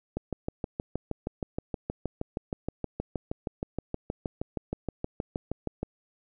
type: click train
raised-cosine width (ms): 2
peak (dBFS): -17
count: 37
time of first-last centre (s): 0.17-5.83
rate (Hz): 6.36
effects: none